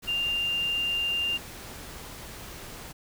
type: tone in noise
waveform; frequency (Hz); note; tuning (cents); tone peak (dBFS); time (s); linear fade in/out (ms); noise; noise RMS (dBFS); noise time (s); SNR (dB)
sine; 2794; F7; 0; -25; 0.07-1.38; 20; pink; -42; 0.02-2.93; +14
effects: none